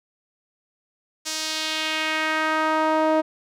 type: tone with band-pass filter sweep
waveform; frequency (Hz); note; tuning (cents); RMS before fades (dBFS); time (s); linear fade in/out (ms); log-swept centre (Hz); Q
sawtooth; 313.8; D#4; +15; -23; 1.25-3.22; 20; 6100 to 640; 1.5
effects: none